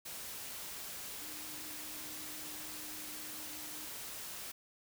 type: tone in noise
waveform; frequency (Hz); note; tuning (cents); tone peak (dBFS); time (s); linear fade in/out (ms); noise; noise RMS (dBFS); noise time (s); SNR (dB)
sine; 304.9; D#4; -35; -55; 1.21-3.86; 10; white; -45; 0.05-4.52; -13
effects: none